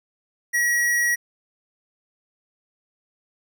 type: tone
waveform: square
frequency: 1913 Hz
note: A#6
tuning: 44 cents sharp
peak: -19 dBFS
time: 0.53-1.16 s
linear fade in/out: 20 ms
effects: none